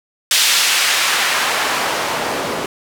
white noise with band-pass filter sweep, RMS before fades -17 dBFS, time 0.31-2.66 s, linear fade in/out 2 ms, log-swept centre 3800 to 390 Hz, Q 0.77, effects none

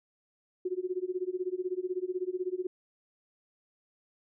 sine tone with tremolo, 366.3 Hz, F#4, 17 cents flat, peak -27 dBFS, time 0.65-2.67 s, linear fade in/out 5 ms, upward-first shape sine, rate 16 Hz, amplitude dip 95%, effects none

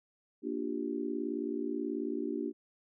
sine chord, G minor seventh, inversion first, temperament just, 235.2 / 294 / 352.8 / 392 Hz, Bb3 / D4 / F4 / G4, +16 / +2 / +18 / 0 cents, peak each -39 / -36 / -39 / -39 dBFS, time 0.42-2.53 s, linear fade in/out 50 ms, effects none

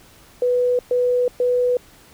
sine tone bursts, 493.9 Hz, B4, in tune, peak -15 dBFS, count 3, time 0.42-1.77 s, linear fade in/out 2 ms, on 370 ms, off 120 ms, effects pink hiss -49 dBFS RMS until 2.13 s

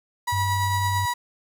35% pulse tone with tremolo, 970 Hz, B5, 31 cents flat, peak -20 dBFS, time 0.27-1.14 s, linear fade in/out 10 ms, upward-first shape triangle, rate 8.9 Hz, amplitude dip 35%
sine tone, 98 Hz, G2, in tune, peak -24 dBFS, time 0.32-1.06 s, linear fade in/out 10 ms
effects 8-bit

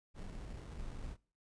brown noise with sample-and-hold, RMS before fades -45 dBFS, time 0.14-1.17 s, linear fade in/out 50 ms, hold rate 2450 Hz, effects noise-tail reverb RT60 0.4 s tail -22 dB re dry + resampled to 22050 Hz

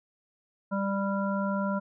harmonic tone, 197.4 Hz, G3, 12 cents sharp, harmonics 1 / 3 / 5 / 7, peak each -28 / -33 / -35 / -36 dBFS, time 0.71-1.8 s, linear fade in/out 20 ms, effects none

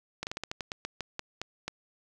slowing click train, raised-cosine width 0.2 ms, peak -17 dBFS, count 13, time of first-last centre 0.23-1.68 s, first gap 39 ms, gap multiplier 1.19, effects none

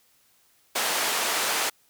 pink band-pass noise, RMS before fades -26 dBFS, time 0.75-1.7 s, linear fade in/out 10 ms, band 640 to 14000 Hz, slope 12 dB/octave, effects white hiss -63 dBFS RMS until 1.89 s

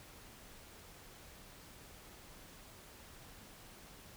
silence, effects pink hiss -56 dBFS RMS until 4.16 s

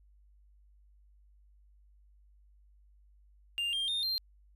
triangle tone with pitch steps, 2800 / 3198 / 3652 / 4171 Hz, F7 / G7 / A#7 / C8, +4 / +34 / -36 / -6 cents, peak -29 dBFS, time 3.58-4.18 s, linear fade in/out 0 ms, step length 150 ms, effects added 50 Hz sine -59 dBFS peak until 4.55 s

